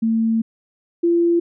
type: tone pair in turn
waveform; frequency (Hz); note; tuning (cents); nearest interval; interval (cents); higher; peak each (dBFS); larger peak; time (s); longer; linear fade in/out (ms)
sine; 225.2 / 341.5; A3 / F4; +40 / -39; perfect fifth; 721; second; -15 / -13; second; 0.02-0.42 / 1.03-1.4; first; 10
effects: none